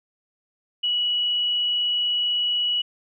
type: tone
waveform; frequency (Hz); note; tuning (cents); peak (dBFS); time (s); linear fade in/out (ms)
sine; 2931; F#7; -17; -20; 0.83-2.82; 10
effects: none